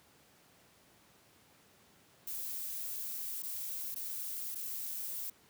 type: noise with dropouts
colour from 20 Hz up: violet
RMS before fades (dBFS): -40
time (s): 2.27-5.3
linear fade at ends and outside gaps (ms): 5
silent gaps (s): 3.424-3.432 / 3.946-3.959 / 4.548-4.555
effects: pink hiss -64 dBFS RMS until 5.49 s + high-pass 100 Hz 12 dB/octave